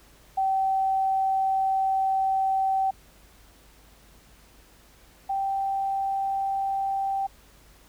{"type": "tone pair in turn", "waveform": "sine", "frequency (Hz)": [770, 781.2], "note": ["G5", "G5"], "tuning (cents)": [-31, -6], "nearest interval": "unison", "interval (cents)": 25, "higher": "second", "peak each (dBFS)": [-21, -24], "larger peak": "first", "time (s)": [[0.37, 2.91], [5.29, 7.27]], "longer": "first", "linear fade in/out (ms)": 10, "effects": ["added 50 Hz sine -56 dBFS peak until 7.88 s", "pink hiss -56 dBFS RMS until 7.88 s"]}